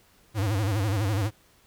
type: tone with vibrato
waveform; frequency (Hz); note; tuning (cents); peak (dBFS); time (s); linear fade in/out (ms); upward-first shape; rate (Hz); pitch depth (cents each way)
square; 102.6; G#2; -21; -24; 0.34-1.31; 50; sine; 12; 150
effects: pink hiss -60 dBFS RMS until 1.66 s